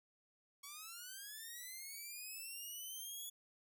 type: linear sweep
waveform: 5% pulse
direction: up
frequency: 1108.7 to 3411 Hz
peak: -38 dBFS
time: 0.63-3.3 s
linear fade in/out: 10 ms
effects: none